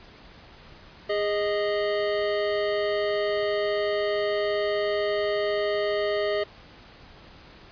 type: tone pair together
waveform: square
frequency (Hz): 410.8 / 623.7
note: G#4 / D#5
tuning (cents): -19 / +4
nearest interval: perfect fifth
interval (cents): 723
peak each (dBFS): -27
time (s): 1.09-6.44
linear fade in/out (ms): 10
effects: pink hiss -49 dBFS RMS until 7.71 s + resampled to 11025 Hz